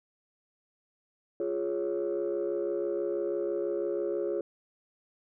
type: chord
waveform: sine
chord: Db major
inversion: first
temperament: equal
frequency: 349.2 / 415.3 / 554.4 Hz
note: F4 / Ab4 / Db5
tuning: 0 / 0 / 0 cents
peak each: -31 / -31 / -33 dBFS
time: 1.4-4.41 s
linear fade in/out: 2 ms
effects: tanh soft clip ceiling -23 dBFS